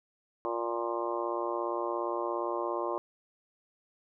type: harmonic tone with a mistuned harmonic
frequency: 117.2 Hz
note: A#2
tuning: 10 cents sharp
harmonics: 3 / 4 / 5 / 6 / 7 / 8 / 9 / 10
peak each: -35 / -39 / -36 / -44 / -41 / -41 / -36 / -48 dBFS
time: 0.45-2.98 s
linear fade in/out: 0 ms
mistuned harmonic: 10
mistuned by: +46 cents
effects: none